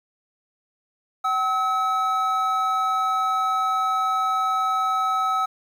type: tone pair together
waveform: triangle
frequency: 760.6 / 1290 Hz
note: F#5 / E6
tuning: +48 / -38 cents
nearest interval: major sixth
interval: 914 cents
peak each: -24 / -19 dBFS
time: 1.24-5.46 s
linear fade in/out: 10 ms
effects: 9-bit